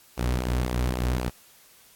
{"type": "tone with flanger", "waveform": "sawtooth", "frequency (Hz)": 61.74, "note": "B1", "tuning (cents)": 0, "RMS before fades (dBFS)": -26, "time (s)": [0.17, 1.3], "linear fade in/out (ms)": 20, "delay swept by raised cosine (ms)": [0.51, 6.11], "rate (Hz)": 3.8, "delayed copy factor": -0.5, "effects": ["white hiss -55 dBFS RMS until 1.95 s", "AAC 64 kbps"]}